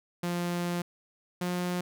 sawtooth tone pair in turn, 174.61 / 178.28 Hz, F3 / F3, 0 / +36 cents, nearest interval unison, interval 36 cents, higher second, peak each -25 dBFS, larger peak neither, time 0.23-0.82 / 1.41-1.81 s, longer first, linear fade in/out 5 ms, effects none

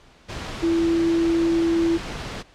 sine tone in noise, 333.5 Hz, E4, 20 cents sharp, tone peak -17 dBFS, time 0.62-1.98 s, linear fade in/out 20 ms, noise pink, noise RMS -32 dBFS, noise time 0.28-2.43 s, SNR +12 dB, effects pink hiss -52 dBFS RMS until 2.54 s + low-pass 5000 Hz 12 dB/octave

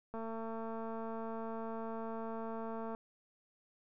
click train, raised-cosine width 1 ms, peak -30 dBFS, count 633, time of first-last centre 0.14-2.949 s, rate 225 Hz, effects none

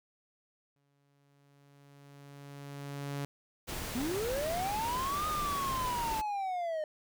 sawtooth tone with exponential growth, 141.4 Hz, C#3, 35 cents sharp, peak -30 dBFS, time 0.76-3.25 s, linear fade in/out 0 ms, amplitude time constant 540 ms
pink noise, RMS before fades -39 dBFS, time 3.67-6.22 s, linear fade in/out 20 ms
triangle linear two-way sweep, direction up then down, 228.5 to 1244.5 to 606 Hz, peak -30 dBFS, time 3.95-6.84 s, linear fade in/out 2 ms, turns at 5.27 s
effects none

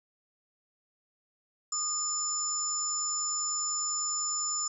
sine tone cluster, 1226 / 5260 / 7050 Hz, D#6 / E8 / A8, -26 / -5 / +2 cents, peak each -38 / -37 / -30 dBFS, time 1.72-4.68 s, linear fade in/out 5 ms, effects none

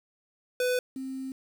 square / sine tone pair in turn, 499.1 / 264.4 Hz, B4 / C4, +18 / +18 cents, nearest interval major seventh, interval 1100 cents, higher first, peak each -25 / -33 dBFS, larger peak first, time 0.6-0.79 / 0.96-1.32 s, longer second, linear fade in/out 2 ms, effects 9-bit

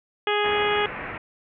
harmonic tone, 415.3 Hz, G#4, in tune, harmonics 1 / 2 / 3 / 4 / 5 / 6 / 7 / 8, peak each -24 / -27 / -29 / -30 / -31 / -32 / -32 / -33 dBFS, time 0.27-0.86 s, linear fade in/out 2 ms
white low-pass noise, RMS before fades -34 dBFS, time 0.44-1.18 s, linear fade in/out 5 ms, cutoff 2400 Hz, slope 48 dB/octave
effects none

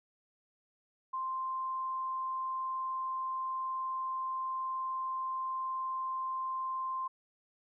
sine tone, 1046.5 Hz, C6, in tune, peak -33 dBFS, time 1.13-7.08 s, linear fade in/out 10 ms, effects none

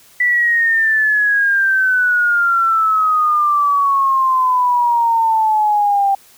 sine exponential sweep, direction down, 1975.5 to 784 Hz, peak -11 dBFS, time 0.2-6.15 s, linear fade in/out 5 ms, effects white hiss -47 dBFS RMS until 6.37 s

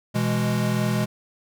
square chord, E major, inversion second, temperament equal, 123.47 / 164.81 / 207.7 Hz, B2 / E3 / G#3, 0 / 0 / 0 cents, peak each -25 / -29 / -25 dBFS, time 0.14-1.06 s, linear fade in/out 20 ms, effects none

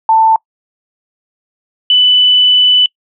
sine tone pair in turn, 889 / 2990 Hz, A5 / F#7, +18 / +17 cents, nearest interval octave + major sixth, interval 2099 cents, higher second, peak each -5 dBFS, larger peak neither, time 0.09-0.36 / 1.9-2.86 s, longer second, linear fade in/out 2 ms, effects noise-tail reverb RT60 0.1 s tail -25 dB re dry

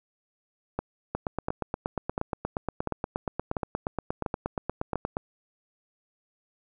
two click trains, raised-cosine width 1 ms, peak -14 / -14 dBFS, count 7 / 35, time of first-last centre 0.79-4.957 / 1.15-5.169 s, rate 1.44 / 8.46 Hz, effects none

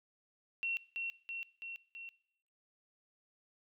sine tone with echo, 2724 Hz, F7, 44 cents flat, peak -33 dBFS, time 0.63-0.77 s, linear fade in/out 0 ms, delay 330 ms, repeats 4, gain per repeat -3 dB, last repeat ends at 2.09 s, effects noise-tail reverb RT60 0.8 s tail -20 dB re dry

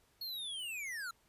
square linear sweep, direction down, 4361 to 1318.5 Hz, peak -40 dBFS, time 0.21-1.11 s, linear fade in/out 5 ms, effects pink hiss -71 dBFS RMS until 1.28 s + resampled to 32000 Hz

